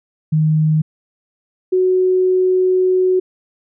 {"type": "tone pair in turn", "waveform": "sine", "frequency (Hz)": [155.56, 370], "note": ["D#3", "F#4"], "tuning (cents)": [0, 0], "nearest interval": "octave + minor third", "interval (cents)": 1500, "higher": "second", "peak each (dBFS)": -11, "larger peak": "neither", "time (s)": [[0.32, 0.82], [1.72, 3.2]], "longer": "second", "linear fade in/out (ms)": 10, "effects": []}